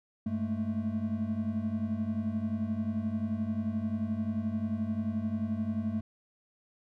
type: tone cluster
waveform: triangle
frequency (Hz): 97.7 / 211.5 / 222.9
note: G2 / G#3 / A3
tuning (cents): -5 / +32 / +23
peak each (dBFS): -35 / -33 / -30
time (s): 0.26-6.01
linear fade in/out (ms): 5
effects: none